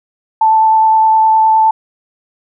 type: tone with vibrato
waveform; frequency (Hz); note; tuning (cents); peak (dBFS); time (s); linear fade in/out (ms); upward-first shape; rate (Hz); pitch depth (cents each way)
sine; 880; A5; 0; -6; 0.41-1.71; 5; sine; 9.7; 9
effects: none